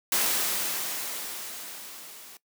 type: noise with level ramp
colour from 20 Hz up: white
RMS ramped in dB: -24 to -47 dBFS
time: 0.12-2.37 s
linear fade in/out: 2 ms
effects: noise-tail reverb RT60 0.1 s tail -19 dB re dry + high-pass 200 Hz 12 dB/octave